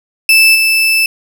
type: tone with level steps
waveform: 35% pulse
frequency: 2637 Hz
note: E7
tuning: in tune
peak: -3 / -7 dBFS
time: 0.29-1.06 s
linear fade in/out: 2 ms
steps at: 0.54 s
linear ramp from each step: 20 ms
effects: none